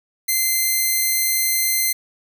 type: tone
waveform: 5% pulse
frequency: 2073 Hz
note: C7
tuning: 17 cents flat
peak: -7 dBFS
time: 0.28-1.93 s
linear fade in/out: 10 ms
effects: none